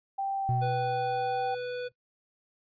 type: tone with pitch glide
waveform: sine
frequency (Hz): 784 to 772.8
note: G5 to G5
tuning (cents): 0 to -25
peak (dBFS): -28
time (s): 0.18-1.55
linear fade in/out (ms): 10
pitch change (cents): -25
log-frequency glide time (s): 0.35-0.61
type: tone with exponential decay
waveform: triangle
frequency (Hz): 123.47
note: B2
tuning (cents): 0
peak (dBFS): -23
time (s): 0.49-1.92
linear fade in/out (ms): 0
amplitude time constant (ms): 310
type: tone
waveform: square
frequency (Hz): 493.9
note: B4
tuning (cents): 0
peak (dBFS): -33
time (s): 0.61-1.89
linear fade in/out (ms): 20
effects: noise-tail reverb RT60 0.1 s tail -20 dB re dry + resampled to 11025 Hz